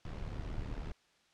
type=noise with amplitude modulation; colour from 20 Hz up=brown; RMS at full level=-37 dBFS; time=0.05-0.92 s; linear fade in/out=2 ms; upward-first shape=sine; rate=75.7 Hz; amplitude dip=65%; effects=white hiss -69 dBFS RMS until 1.33 s + low-pass 5000 Hz 12 dB/octave